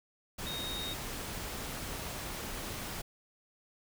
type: tone in noise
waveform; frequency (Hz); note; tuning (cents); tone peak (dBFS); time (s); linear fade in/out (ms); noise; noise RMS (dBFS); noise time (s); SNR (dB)
sine; 3729; A#7; 0; -38; 0.46-0.94; 10; pink; -40; 0.38-3.02; -1
effects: none